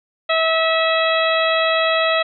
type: harmonic tone with a mistuned harmonic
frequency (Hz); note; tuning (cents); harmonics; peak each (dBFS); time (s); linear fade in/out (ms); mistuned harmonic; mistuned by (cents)
648; E5; -30; 1 / 2 / 3 / 4 / 5 / 6; -18 / -21 / -23 / -24 / -25 / -26; 0.29-2.23; 10; 5; +32
effects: none